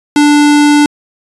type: tone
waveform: square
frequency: 293.7 Hz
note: D4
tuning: in tune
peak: -5 dBFS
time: 0.16-0.86 s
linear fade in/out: 2 ms
effects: resampled to 24000 Hz